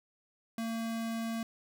square tone, 227.3 Hz, A#3, 43 cents flat, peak -34 dBFS, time 0.58-1.43 s, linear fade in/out 2 ms, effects none

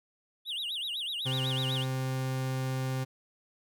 triangle tone with vibrato, 3300 Hz, G#7, 12 cents flat, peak -31 dBFS, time 0.45-1.86 s, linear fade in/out 50 ms, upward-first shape sine, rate 8 Hz, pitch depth 290 cents each way
40% pulse tone, 130.81 Hz, C3, in tune, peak -29 dBFS, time 1.25-3.05 s, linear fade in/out 20 ms
effects none

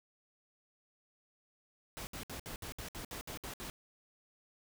pink noise bursts, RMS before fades -44 dBFS, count 11, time 1.97-3.7 s, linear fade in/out 0 ms, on 100 ms, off 63 ms, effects none

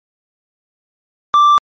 sine tone with tanh clipping, 1174.7 Hz, D6, in tune, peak -7 dBFS, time 1.34-1.58 s, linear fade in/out 0 ms, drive 4 dB, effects MP3 32 kbps

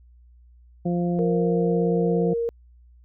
harmonic tone, 174.5 Hz, F3, 1 cent flat, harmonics 1 / 2 / 3 / 4, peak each -22 / -28 / -32 / -34 dBFS, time 0.85-2.34 s, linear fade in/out 10 ms
sine tone, 466.2 Hz, A#4, in tune, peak -22 dBFS, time 1.19-2.49 s, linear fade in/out 0 ms
effects added 60 Hz sine -49 dBFS peak until 3.04 s

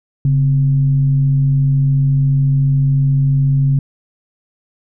sine tone with frequency modulation, 138.59 Hz, C#3, in tune, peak -10 dBFS, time 0.25-3.79 s, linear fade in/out 2 ms, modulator 114 Hz, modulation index 0.26, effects none

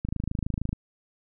click train, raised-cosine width 5 ms, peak -16 dBFS, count 19, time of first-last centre 0.05-0.729 s, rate 26.5 Hz, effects none

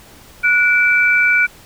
sine tone pair together, 1464 / 2324 Hz, F#6 / D7, -19 / -19 cents, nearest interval minor sixth, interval 800 cents, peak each -13 dBFS, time 0.43-1.47 s, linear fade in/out 20 ms, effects pink hiss -43 dBFS RMS until 1.65 s

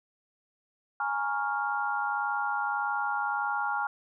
sine chord, Bb minor seventh, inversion third, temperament equal, 830.6 / 932.3 / 1108.7 / 1396.9 Hz, Ab5 / Bb5 / Db6 / F6, 0 / 0 / 0 / 0 cents, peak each -31 / -36 / -36 / -31 dBFS, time 1-3.87 s, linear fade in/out 2 ms, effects none

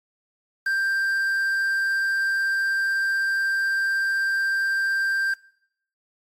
triangle tone with quantisation, 1579 Hz, G6, 12 cents sharp, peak -19 dBFS, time 0.66-5.34 s, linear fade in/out 5 ms, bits 7, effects noise-tail reverb RT60 0.7 s tail -22 dB re dry + AAC 48 kbps

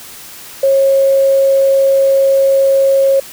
sine tone with quantisation, 544 Hz, C#5, 33 cents flat, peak -7 dBFS, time 0.63-3.2 s, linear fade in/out 5 ms, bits 6, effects white hiss -33 dBFS RMS until 3.32 s

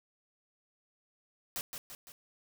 white noise with echo, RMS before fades -37 dBFS, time 1.56-1.61 s, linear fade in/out 0 ms, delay 170 ms, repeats 3, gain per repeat -5 dB, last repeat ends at 2.12 s, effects none

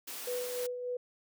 white high-pass noise, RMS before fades -42 dBFS, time 0.07-0.67 s, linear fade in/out 10 ms, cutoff 220 Hz, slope 24 dB/octave
sine tone with tremolo, 493.9 Hz, B4, in tune, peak -32 dBFS, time 0.27-0.97 s, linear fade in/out 5 ms, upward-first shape sine, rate 3.4 Hz, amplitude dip 45%
effects none

